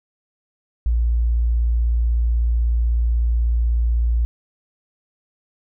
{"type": "tone with tanh clipping", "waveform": "triangle", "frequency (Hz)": 58.1, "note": "A#1", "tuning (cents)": -5, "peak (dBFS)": -15, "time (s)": [0.86, 4.25], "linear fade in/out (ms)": 0, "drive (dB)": 4, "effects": []}